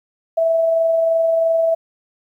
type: tone with amplitude modulation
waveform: sine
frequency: 657 Hz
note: E5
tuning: 6 cents flat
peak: -12 dBFS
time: 0.37-1.75 s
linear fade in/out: 10 ms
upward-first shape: sine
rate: 23 Hz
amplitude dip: 25%
effects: 9-bit